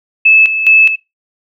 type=tone with tremolo; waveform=sine; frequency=2611 Hz; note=E7; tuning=17 cents flat; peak=-3 dBFS; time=0.25-0.96 s; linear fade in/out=10 ms; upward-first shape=square; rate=2.4 Hz; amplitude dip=65%; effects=noise-tail reverb RT60 0.2 s tail -17 dB re dry